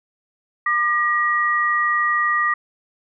sine tone pair together, 1200 / 1903.6 Hz, D6 / A#6, +37 / +36 cents, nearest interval minor sixth, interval 799 cents, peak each -19 dBFS, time 0.66-2.54 s, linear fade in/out 5 ms, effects none

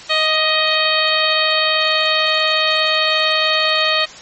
harmonic tone with a mistuned harmonic, 627 Hz, D#5, 13 cents sharp, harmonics 1 / 2 / 3 / 4 / 5 / 6 / 7, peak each -21 / -21 / -21 / -21 / -21 / -21 / -21 dBFS, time 0.09-4.06 s, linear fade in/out 20 ms, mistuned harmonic 2, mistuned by -20 cents, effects white hiss -36 dBFS RMS until 4.21 s + MP3 32 kbps

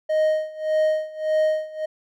triangle tone with tremolo, 622.3 Hz, D#5, in tune, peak -14 dBFS, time 0.09-1.86 s, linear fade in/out 10 ms, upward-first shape sine, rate 1.7 Hz, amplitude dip 90%, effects none

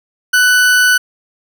40% pulse tone, 1491 Hz, F#6, 13 cents sharp, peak -7 dBFS, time 0.33-0.98 s, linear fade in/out 10 ms, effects none

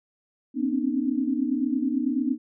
sine tone cluster, 241.8 / 262 / 271.1 / 303.8 Hz, B3 / C4 / C#4 / D#4, -36 / +2 / -38 / -41 cents, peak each -28 dBFS, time 0.54-2.38 s, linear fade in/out 50 ms, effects none

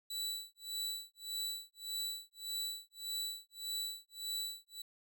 sawtooth tone with tremolo, 3951 Hz, B7, in tune, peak -33 dBFS, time 0.1-4.82 s, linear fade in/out 5 ms, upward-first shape sine, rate 1.7 Hz, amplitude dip 100%, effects none

